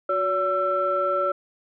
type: tone cluster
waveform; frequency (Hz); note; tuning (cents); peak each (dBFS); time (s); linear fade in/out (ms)
sine; 367.1 / 569 / 1338; F#4 / C#5 / E6; -14 / +45 / +25; -30 / -23 / -23; 0.09-1.32; 5
effects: tanh soft clip ceiling -12 dBFS